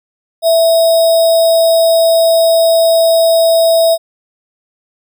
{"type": "tone with sample-and-hold", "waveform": "sine", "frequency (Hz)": 659.3, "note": "E5", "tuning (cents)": 0, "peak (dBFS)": -6, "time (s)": [0.42, 3.98], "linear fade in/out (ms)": 50, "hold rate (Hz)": 4410, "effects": []}